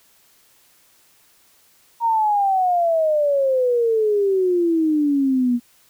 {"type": "exponential sweep", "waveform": "sine", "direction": "down", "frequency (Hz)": [940, 237.1], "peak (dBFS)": -15, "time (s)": [2, 5.6], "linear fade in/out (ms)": 50, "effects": ["white hiss -56 dBFS RMS until 5.89 s"]}